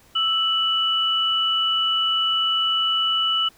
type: tone pair together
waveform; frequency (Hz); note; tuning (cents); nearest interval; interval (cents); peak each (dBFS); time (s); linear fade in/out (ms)
sine; 1319.7 / 2960; E6 / F#7; +2 / 0; octave + major second; 1398; -25 / -19; 0.15-3.49; 10
effects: pink hiss -54 dBFS RMS until 3.57 s